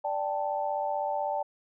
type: chord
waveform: sine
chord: D suspended fourth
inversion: none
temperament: equal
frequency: 587.3 / 784 / 880 Hz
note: D5 / G5 / A5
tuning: 0 / 0 / 0 cents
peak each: -32 dBFS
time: 0.04-1.43 s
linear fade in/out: 10 ms
effects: none